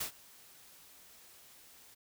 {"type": "noise with ADSR envelope", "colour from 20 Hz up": "white", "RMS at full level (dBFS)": -35, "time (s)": [0, 1.95], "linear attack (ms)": 10, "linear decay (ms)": 100, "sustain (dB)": -23, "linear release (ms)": 15, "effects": []}